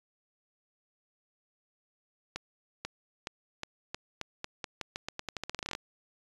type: accelerating click train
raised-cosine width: 0.2 ms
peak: -18 dBFS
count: 24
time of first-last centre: 2.36-5.751 s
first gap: 490 ms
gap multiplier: 0.86
effects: resampled to 24000 Hz